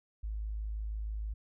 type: tone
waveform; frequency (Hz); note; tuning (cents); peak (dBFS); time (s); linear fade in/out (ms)
sine; 53.1; G#1; +39; -34; 0.23-1.34; 10
effects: none